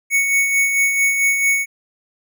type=tone with tremolo; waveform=square; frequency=2221 Hz; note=C#7; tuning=3 cents sharp; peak=-13 dBFS; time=0.1-1.66 s; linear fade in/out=50 ms; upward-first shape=sine; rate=4.5 Hz; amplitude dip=45%; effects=none